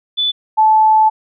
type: tone pair in turn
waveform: sine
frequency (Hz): 3481 / 870.2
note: A7 / A5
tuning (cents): -19 / -19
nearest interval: 2 octaves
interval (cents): 2400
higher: first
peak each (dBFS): -13 / -7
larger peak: second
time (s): 0.17-0.32 / 0.57-1.1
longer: second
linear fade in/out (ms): 20
effects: none